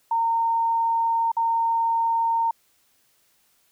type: tone with dropouts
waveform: sine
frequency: 917 Hz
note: A#5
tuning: 29 cents flat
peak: -19 dBFS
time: 0.11-2.51 s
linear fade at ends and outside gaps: 5 ms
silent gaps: 1.318-1.367 s
effects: white hiss -64 dBFS RMS until 3.71 s